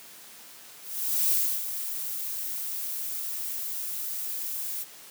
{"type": "noise with ADSR envelope", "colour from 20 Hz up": "violet", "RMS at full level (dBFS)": -23, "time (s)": [0.81, 4.85], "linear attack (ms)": 500, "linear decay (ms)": 310, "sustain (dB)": -10, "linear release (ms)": 29, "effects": ["white hiss -48 dBFS RMS until 5.1 s", "high-pass 150 Hz 12 dB/octave"]}